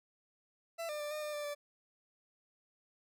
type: tone with pitch steps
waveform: 40% pulse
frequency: 668 / 599 / 591 / 607 / 600 / 590 / 583 Hz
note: E5 / D5 / D5 / D#5 / D5 / D5 / D5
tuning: +23 / +34 / +11 / -43 / +37 / +8 / -13 cents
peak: -37 dBFS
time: 0.78-1.55 s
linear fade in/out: 20 ms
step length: 110 ms
effects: none